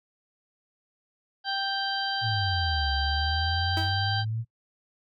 harmonic tone, 785 Hz, G5, 2 cents sharp, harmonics 1 / 2 / 4 / 5 / 6, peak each -31 / -32 / -33 / -38 / -34 dBFS, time 1.44-4.25 s, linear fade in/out 50 ms
sine exponential two-way sweep, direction down then up, 116.1 to 68.7 to 116.1 Hz, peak -27 dBFS, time 2.21-4.45 s, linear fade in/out 50 ms, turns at 2.92 s
sawtooth tone with exponential decay, 323.8 Hz, E4, 31 cents flat, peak -25 dBFS, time 3.77-4.01 s, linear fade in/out 0 ms, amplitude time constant 52 ms
effects noise-tail reverb RT60 0.1 s tail -24 dB re dry

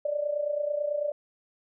sine tone with amplitude modulation, 588 Hz, D5, 2 cents sharp, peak -23 dBFS, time 0.05-1.12 s, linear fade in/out 5 ms, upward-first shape sine, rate 29.1 Hz, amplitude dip 70%, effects none

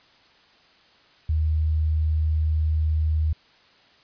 sine tone, 78.1 Hz, D#2, 7 cents sharp, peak -19 dBFS, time 1.29-3.33 s, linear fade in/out 5 ms, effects white hiss -56 dBFS RMS until 4.03 s + resampled to 11025 Hz

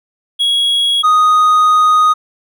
triangle tone pair in turn, 3322 / 1244.3 Hz, G#7 / D#6, 0 / 0 cents, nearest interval octave + perfect fourth, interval 1700 cents, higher first, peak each -9 / -5 dBFS, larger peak second, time 0.39-1.03 / 1.03-2.14 s, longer second, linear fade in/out 20 ms, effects none

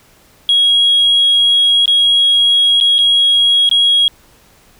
sine tone with dropouts, 3301 Hz, G#7, 11 cents flat, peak -6 dBFS, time 0.49-4.08 s, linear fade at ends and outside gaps 1 ms, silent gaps 1.857-1.878 / 2.802-2.81 / 2.983-2.988 / 3.691-3.713 s, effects tanh soft clip ceiling -5 dBFS + pink hiss -48 dBFS RMS until 4.79 s

